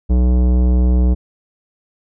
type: tone with tanh clipping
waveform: sine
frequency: 61.74 Hz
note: B1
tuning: in tune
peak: -12 dBFS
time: 0.09-1.15 s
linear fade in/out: 20 ms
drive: 16 dB
effects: none